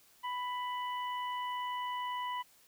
harmonic tone, 991 Hz, B5, 6 cents sharp, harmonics 1 / 2 / 3, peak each -35 / -45 / -46 dBFS, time 0.23-2.43 s, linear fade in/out 20 ms, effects white hiss -64 dBFS RMS until 2.67 s

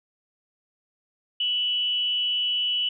sine tone with frequency modulation, 2960 Hz, F#7, in tune, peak -22 dBFS, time 1.4-2.89 s, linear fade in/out 5 ms, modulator 264 Hz, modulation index 0.32, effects none

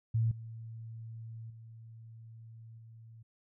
sine tone with level steps, 113.2 Hz, A2, 50 cents sharp, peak -26 / -42 / -48 / -50 dBFS, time 0.14-3.23 s, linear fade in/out 10 ms, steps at 0.31 / 1.5 / 2.78 s, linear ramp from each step 5 ms, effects none

